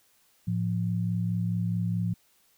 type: tone pair together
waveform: sine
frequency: 110.1 / 174.77 Hz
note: A2 / F3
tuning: +2 / +2 cents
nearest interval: minor sixth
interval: 800 cents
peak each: -28 dBFS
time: 0.47-2.14 s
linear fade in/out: 10 ms
effects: white hiss -65 dBFS RMS until 2.57 s

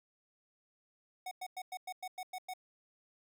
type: tone bursts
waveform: square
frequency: 740 Hz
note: F#5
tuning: in tune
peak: -40 dBFS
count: 9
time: 1.26-2.537 s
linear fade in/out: 5 ms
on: 53 ms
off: 100 ms
effects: none

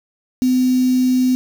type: tone with quantisation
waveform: sine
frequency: 254.2 Hz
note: C4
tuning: 50 cents flat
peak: -12 dBFS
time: 0.42-1.35 s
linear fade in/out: 0 ms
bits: 5
effects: none

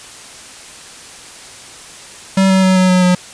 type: tone with pitch steps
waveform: square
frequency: 192 / 189.69 / 187.4 / 185.14 / 182.91 / 180.7 Hz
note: G3 / F#3 / F#3 / F#3 / F#3 / F#3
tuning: -36 / +43 / +22 / +1 / -20 / -41 cents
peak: -9 dBFS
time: 2.37-3.15 s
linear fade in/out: 5 ms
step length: 130 ms
effects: white hiss -35 dBFS RMS until 3.33 s + resampled to 22050 Hz

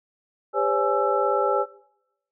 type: tone cluster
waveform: sine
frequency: 400.3 / 510 / 567 / 839 / 1330 Hz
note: G4 / C5 / C#5 / G#5 / E6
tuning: +36 / -44 / +39 / +17 / +15 cents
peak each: -26 dBFS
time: 0.53-1.66 s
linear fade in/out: 50 ms
effects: noise-tail reverb RT60 0.8 s tail -20 dB re dry

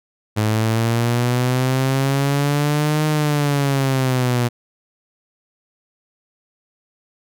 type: linear two-way sweep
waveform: sawtooth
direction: up then down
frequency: 106.2 to 154 to 119.8 Hz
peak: -12 dBFS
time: 0.36-4.49 s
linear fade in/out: 20 ms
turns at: 3.06 s
effects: none

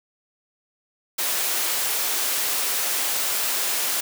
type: high-pass noise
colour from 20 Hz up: white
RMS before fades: -24 dBFS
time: 1.18-4.01 s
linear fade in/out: 10 ms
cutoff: 380 Hz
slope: 12 dB/octave
effects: none

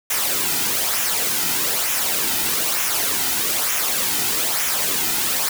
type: noise with flanger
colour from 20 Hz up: white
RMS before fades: -21 dBFS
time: 0.1-5.49 s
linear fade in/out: 5 ms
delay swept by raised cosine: 0.22 to 1.82 ms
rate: 1.1 Hz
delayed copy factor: -0.55
effects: none

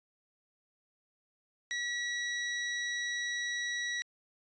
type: tone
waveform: sawtooth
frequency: 1930 Hz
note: B6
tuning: 40 cents flat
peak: -29 dBFS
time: 1.71-4.02 s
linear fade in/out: 0 ms
effects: resampled to 16000 Hz

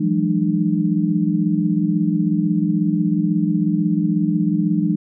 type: tone cluster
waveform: sine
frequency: 166.4 / 182.7 / 208.6 / 301.1 Hz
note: E3 / F#3 / G#3 / D4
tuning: +17 / -22 / +8 / +43 cents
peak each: -21 dBFS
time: 0-4.96 s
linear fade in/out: 10 ms
effects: none

